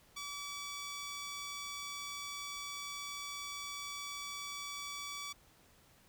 10% pulse tone, 1147 Hz, D6, 41 cents flat, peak -33 dBFS, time 0.16-5.33 s, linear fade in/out 10 ms, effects pink hiss -65 dBFS RMS until 6.08 s

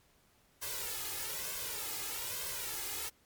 white noise with flanger, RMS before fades -39 dBFS, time 0.61-3.1 s, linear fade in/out 20 ms, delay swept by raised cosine 1.9 to 2.41 ms, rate 1.1 Hz, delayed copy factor +0.75, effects pink hiss -68 dBFS RMS until 3.25 s + MP3 96 kbps

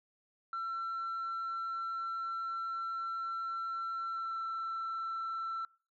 sine tone with pitch glide, 1348 to 1338.7 Hz, E6 to E6, +38 to +26 cents, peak -33 dBFS, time 0.53-5.65 s, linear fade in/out 2 ms, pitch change -12 cents, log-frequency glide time 4.06-4.39 s, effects noise-tail reverb RT60 0.4 s tail -25 dB re dry + tanh soft clip ceiling -33 dBFS

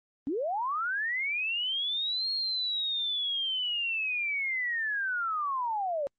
sine linear two-way sweep, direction up then down, 250.9 to 4301 to 541 Hz, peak -28 dBFS, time 0.27-6.07 s, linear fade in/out 0 ms, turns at 2.31 s, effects Opus 32 kbps

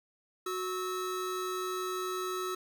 square tone pair together, 368.3 / 1300 Hz, F#4 / E6, -8 / -24 cents, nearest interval octave + minor seventh, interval 2184 cents, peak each -36 / -37 dBFS, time 0.46-2.55 s, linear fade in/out 5 ms, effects none

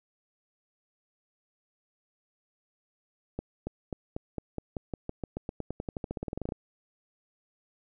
accelerating click train, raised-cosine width 2 ms, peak -20 dBFS, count 28, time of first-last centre 3.39-6.522 s, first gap 280 ms, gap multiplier 0.92, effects none

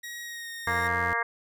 sawtooth tone with pitch glide, 1897 to 1852.6 Hz, A#6 to A#6, +30 to -11 cents, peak -33 dBFS, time 0.03-0.88 s, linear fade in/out 10 ms, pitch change -41 cents, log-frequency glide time 0.22-0.5 s
harmonic tone, 233.1 Hz, A#3, in tune, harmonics 2 / 3 / 4 / 5 / 6 / 7 / 8 / 9, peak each -37 / -36 / -33 / -31 / -40 / -29 / -34 / -34 dBFS, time 0.67-1.23 s, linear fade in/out 5 ms
sawtooth tone, 88.2 Hz, F2, 18 cents sharp, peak -30 dBFS, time 0.67-1.13 s, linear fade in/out 0 ms
effects none

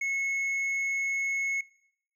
sine tone with hard clipping, 2187 Hz, C#7, 24 cents flat, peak -29 dBFS, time 0.01-1.61 s, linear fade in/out 5 ms, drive 4 dB, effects noise-tail reverb RT60 0.7 s tail -19 dB re dry

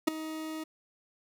40% pulse tone with ADSR envelope, 315 Hz, D#4, 21 cents sharp, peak -18 dBFS, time 0.07-0.64 s, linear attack 11 ms, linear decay 7 ms, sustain -17 dB, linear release 9 ms, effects none

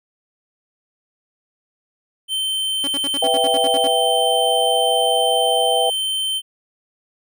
square tone, 3099 Hz, G7, 21 cents flat, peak -20 dBFS, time 2.28-6.42 s, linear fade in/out 50 ms
sawtooth tone bursts, 280.1 Hz, C#4, 18 cents sharp, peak -22 dBFS, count 11, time 2.84-3.873 s, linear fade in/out 0 ms, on 33 ms, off 67 ms
sine chord, E minor, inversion second, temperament equal, 493.9 / 659.3 / 784 Hz, B4 / E5 / G5, 0 / 0 / 0 cents, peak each -21 / -20 / -20 dBFS, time 3.22-5.9 s, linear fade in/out 5 ms
effects none

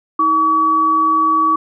sine tone pair together, 319.2 / 1137.5 Hz, D#4 / C#6, +44 / +44 cents, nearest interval octave + minor seventh, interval 2200 cents, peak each -21 / -11 dBFS, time 0.19-1.56 s, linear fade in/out 5 ms, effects none

